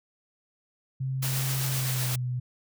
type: tone with pitch glide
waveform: sine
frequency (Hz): 132.1 to 124.69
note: C3 to B2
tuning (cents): +17 to +17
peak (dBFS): -27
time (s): 1-2.4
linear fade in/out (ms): 10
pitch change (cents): -100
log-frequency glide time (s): 1.68-2.22
type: noise with tremolo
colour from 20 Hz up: white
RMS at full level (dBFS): -31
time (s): 1.22-2.16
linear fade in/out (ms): 10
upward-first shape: triangle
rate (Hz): 7.8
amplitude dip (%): 25
effects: none